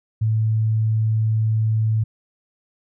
sine tone, 110 Hz, A2, in tune, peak -16 dBFS, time 0.21-2.04 s, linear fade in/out 10 ms, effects none

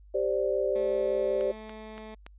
sine chord, G suspended fourth, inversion none, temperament just, 392 / 522.7 / 588 Hz, G4 / C5 / D5, 0 / -2 / +2 cents, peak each -29 dBFS, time 0.14-1.52 s, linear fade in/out 10 ms
15% pulse tone, 217.3 Hz, A3, 21 cents flat, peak -35 dBFS, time 0.75-2.15 s, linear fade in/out 10 ms
click train, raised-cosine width 0.3 ms, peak -27 dBFS, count 4, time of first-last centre 1.41-2.265 s, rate 3.51 Hz
effects added 50 Hz sine -50 dBFS peak until 2.38 s + resampled to 8000 Hz

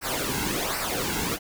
pink noise with flanger, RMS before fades -28 dBFS, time 0.01-1.39 s, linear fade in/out 50 ms, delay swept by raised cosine 0.29 to 1.69 ms, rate 1.3 Hz, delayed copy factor -0.7, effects none

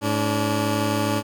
15% pulse tone pair together, 106.6 / 287.6 Hz, G#2 / D4, +46 / -36 cents, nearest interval octave + perfect fourth, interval 1718 cents, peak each -17 dBFS, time 0.01-1.23 s, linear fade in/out 50 ms, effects none

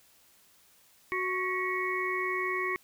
harmonic tone with a mistuned harmonic, 368.9 Hz, F#4, 5 cents flat, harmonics 1 / 3 / 5 / 6, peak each -34 / -34 / -34 / -34 dBFS, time 1.12-2.76 s, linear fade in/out 0 ms, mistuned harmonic 5, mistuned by +60 cents, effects white hiss -62 dBFS RMS until 2.83 s

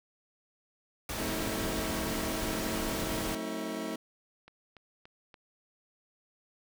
pink noise, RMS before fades -36 dBFS, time 1.09-3.35 s, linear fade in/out 2 ms
25% pulse chord, F# diminished seventh, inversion none, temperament just, 185 / 222 / 266.4 / 319.7 Hz, F#3 / A3 / C4 / Eb4, 0 / +16 / +31 / +47 cents, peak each -40 / -35 / -38 / -34 dBFS, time 1.18-3.96 s, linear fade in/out 5 ms
click train, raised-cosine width 0.3 ms, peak -35 dBFS, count 4, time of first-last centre 4.48-5.342 s, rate 3.48 Hz
effects none

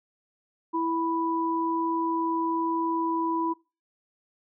sine tone pair together, 329.6 / 987.7 Hz, E4 / B5, 0 / 0 cents, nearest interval octave + perfect fifth, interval 1900 cents, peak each -27 dBFS, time 0.73-3.54 s, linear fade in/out 20 ms, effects noise-tail reverb RT60 0.3 s tail -23 dB re dry

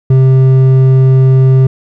sine tone with hard clipping, 131.5 Hz, C3, 9 cents sharp, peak -5 dBFS, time 0.1-1.67 s, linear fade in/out 5 ms, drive 6 dB, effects none

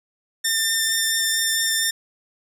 10% pulse tone with vibrato, 1798 Hz, A6, 37 cents sharp, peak -10 dBFS, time 0.44-1.91 s, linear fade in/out 10 ms, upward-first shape sine, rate 4.4 Hz, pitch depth 9 cents each way, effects none

